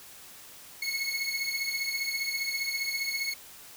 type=beating tone pair; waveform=25% pulse; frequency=2180 / 2195 Hz; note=C#7 / C#7; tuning=-29 / -18 cents; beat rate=15 Hz; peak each=-29 dBFS; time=0.82-3.34 s; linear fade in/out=5 ms; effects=white hiss -49 dBFS RMS until 3.76 s